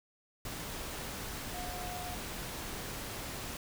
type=tone in noise; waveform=sine; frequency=719 Hz; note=F#5; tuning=50 cents flat; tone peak=-42 dBFS; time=1.54-2.15 s; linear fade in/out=2 ms; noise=pink; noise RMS=-41 dBFS; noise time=0.45-3.57 s; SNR=-4 dB; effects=none